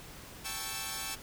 5% pulse chord, A dominant seventh, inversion third, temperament equal, 784 / 880 / 1108.7 / 1318.5 Hz, G5 / A5 / C#6 / E6, 0 / 0 / 0 / 0 cents, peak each -30 dBFS, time 0.44-1.16 s, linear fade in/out 20 ms, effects pink hiss -49 dBFS RMS until 1.22 s

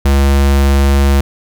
square tone, 69.3 Hz, C#2, in tune, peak -8 dBFS, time 0.05-1.21 s, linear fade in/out 5 ms, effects none

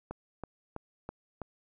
click train, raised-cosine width 1 ms, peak -24 dBFS, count 5, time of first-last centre 0.11-1.417 s, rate 3.06 Hz, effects none

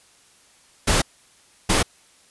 pink noise bursts at uneven times, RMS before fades -18 dBFS, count 2, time 0.87-1.02 / 1.69-1.83 s, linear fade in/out 10 ms, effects white hiss -55 dBFS RMS until 2.3 s + resampled to 24000 Hz

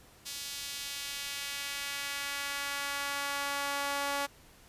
sawtooth tone with high-pass filter sweep, 282.3 Hz, C#4, 32 cents sharp, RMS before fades -36 dBFS, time 0.25-4.27 s, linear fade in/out 20 ms, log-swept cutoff 4200 to 760 Hz, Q 1, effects pink hiss -58 dBFS RMS until 4.68 s + resampled to 32000 Hz

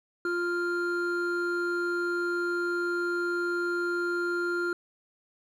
triangle tone pair together, 349.2 / 1396.9 Hz, F4 / F6, 0 / 0 cents, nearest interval 2 octaves, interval 2400 cents, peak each -27 / -28 dBFS, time 0.25-4.73 s, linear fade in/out 2 ms, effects none

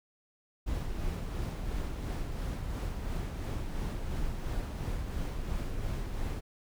brown noise with tremolo, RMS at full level -33 dBFS, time 0.66-6.41 s, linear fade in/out 20 ms, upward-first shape sine, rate 2.9 Hz, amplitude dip 35%, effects none

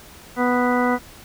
harmonic tone, 246.9 Hz, B3, in tune, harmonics 1 / 2 / 3 / 4 / 5 / 6 / 8, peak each -20 / -23 / -25 / -26 / -27 / -28 / -29 dBFS, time 0.36-0.99 s, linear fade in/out 50 ms, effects pink hiss -44 dBFS RMS until 1.24 s

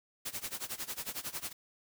white noise with tremolo, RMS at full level -37 dBFS, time 0.25-1.53 s, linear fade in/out 10 ms, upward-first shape sine, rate 11 Hz, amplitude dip 90%, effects none

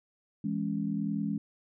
sine chord, C# minor, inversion first, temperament equal with one note detuned, 166.34 / 207.7 / 277.2 Hz, E3 / G#3 / C#4, +16 / 0 / 0 cents, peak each -35 / -31 / -35 dBFS, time 0.44-1.38 s, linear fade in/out 5 ms, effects none

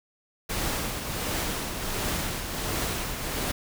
pink noise with tremolo, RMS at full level -28 dBFS, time 0.49-3.52 s, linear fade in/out 10 ms, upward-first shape triangle, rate 1.4 Hz, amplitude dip 50%, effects none

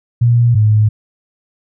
sine tone pair in turn, 119 / 107.22 Hz, A#2 / A2, +36 / -44 cents, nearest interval major second, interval 180 cents, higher first, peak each -7 dBFS, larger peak neither, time 0.21-0.55 / 0.55-0.89 s, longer neither, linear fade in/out 10 ms, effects none

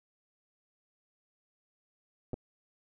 clicks, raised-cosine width 2 ms, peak -24 dBFS, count 2, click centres 2.333 / 2.341 s, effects none

